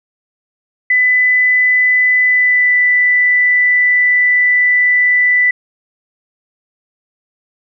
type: tone with pitch glide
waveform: sine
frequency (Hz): 2000 to 1983.9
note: B6 to B6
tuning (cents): +21 to +7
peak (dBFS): -8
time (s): 0.9-5.51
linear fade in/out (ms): 5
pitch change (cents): -14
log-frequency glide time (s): 2.26-2.76
effects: none